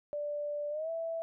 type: tone with pitch glide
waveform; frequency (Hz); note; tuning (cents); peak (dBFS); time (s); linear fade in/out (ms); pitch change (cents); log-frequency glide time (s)
sine; 587.3 to 659.2; D5 to E5; 0 to 0; -33; 0.13-1.22; 0; +200; 0.7-0.9
effects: none